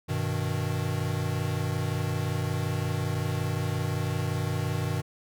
square chord, G augmented, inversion none, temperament equal, 98 / 123.47 / 155.56 Hz, G2 / B2 / D#3, 0 / 0 / 0 cents, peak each -32 dBFS, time 0.08-5.02 s, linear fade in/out 20 ms, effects none

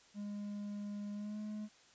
triangle tone with pitch glide, 205.3 to 212 Hz, G#3 to G#3, -20 to +36 cents, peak -38 dBFS, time 0.14-1.69 s, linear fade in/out 50 ms, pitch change +56 cents, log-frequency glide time 1.13-1.38 s, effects white hiss -64 dBFS RMS until 1.94 s + resampled to 16000 Hz

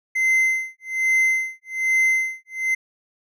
triangle tone with tremolo, 2068 Hz, C7, 21 cents flat, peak -13 dBFS, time 0.15-2.75 s, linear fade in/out 10 ms, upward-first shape sine, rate 1.2 Hz, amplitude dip 100%, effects none

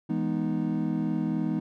triangle chord, E major seventh, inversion none, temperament equal, 164.81 / 207.7 / 246.9 / 311.1 Hz, E3 / G#3 / B3 / D#4, 0 / 0 / 0 / 0 cents, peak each -29 dBFS, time 0.09-1.6 s, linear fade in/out 10 ms, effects none

